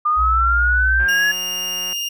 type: linear sweep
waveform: sine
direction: up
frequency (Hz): 1200 to 1700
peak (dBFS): -14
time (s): 0.05-1.32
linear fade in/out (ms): 10
type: tone with pitch glide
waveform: sine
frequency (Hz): 60.8 to 61.19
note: B1 to B1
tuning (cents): -26 to -15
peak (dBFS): -18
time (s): 0.16-1.07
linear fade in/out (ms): 50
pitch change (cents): +11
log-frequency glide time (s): 0.57-0.67
type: click train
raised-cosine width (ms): 0.5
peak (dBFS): -22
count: 170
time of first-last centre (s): 1-1.929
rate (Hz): 182
type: tone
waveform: 30% pulse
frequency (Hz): 2822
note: F7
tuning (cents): +17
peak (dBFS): -19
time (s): 1.08-2.09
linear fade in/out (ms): 10
effects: none